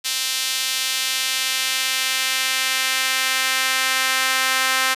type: tone with high-pass filter sweep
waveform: sawtooth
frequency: 261.6 Hz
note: C4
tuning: in tune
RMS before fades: -21 dBFS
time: 0.04-4.95 s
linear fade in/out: 20 ms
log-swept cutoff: 3600 to 1500 Hz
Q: 1.1
effects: resampled to 32000 Hz